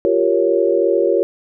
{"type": "chord", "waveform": "sine", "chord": "G half-diminished seventh", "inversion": "third", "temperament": "equal", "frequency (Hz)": [349.2, 392, 466.2, 554.4], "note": ["F4", "G4", "Bb4", "Db5"], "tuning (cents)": [0, 0, 0, 0], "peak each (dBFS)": -18, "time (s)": [0.05, 1.23], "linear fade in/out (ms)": 0, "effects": []}